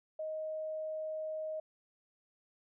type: tone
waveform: sine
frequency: 626 Hz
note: D#5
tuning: 10 cents sharp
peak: -36 dBFS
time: 0.19-1.6 s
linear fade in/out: 5 ms
effects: none